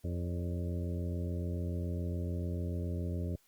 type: harmonic tone with a mistuned harmonic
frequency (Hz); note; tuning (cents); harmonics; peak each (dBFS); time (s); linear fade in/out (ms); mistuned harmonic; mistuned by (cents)
87; F2; -6; 1 / 2 / 3 / 4 / 5 / 6 / 7; -34 / -40 / -44 / -46 / -48 / -50 / -51; 0.04-3.36; 5; 6; +65
effects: white hiss -69 dBFS RMS until 3.47 s + Opus 48 kbps